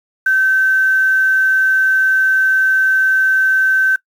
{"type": "tone with quantisation", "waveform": "sine", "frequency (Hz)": 1542, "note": "G6", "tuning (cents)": -29, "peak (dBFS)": -10, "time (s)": [0.26, 3.96], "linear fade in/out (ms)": 5, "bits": 6, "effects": ["noise-tail reverb RT60 0.1 s tail -20 dB re dry"]}